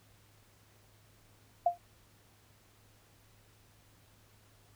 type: tone with exponential decay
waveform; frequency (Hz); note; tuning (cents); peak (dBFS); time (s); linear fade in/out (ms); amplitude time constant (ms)
sine; 699; F5; +1; -20; 1.66-1.78; 5; 25
effects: added 104 Hz sine -65 dBFS peak until 4.75 s + pink hiss -65 dBFS RMS until 4.75 s